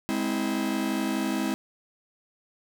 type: chord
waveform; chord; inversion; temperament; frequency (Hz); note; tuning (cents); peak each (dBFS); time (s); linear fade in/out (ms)
45% pulse; Ab augmented; none; just; 207.7 / 259.6 / 324.5; Ab3 / C4 / E4; 0 / -13 / -27; -30; 0.09-1.54; 0
effects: none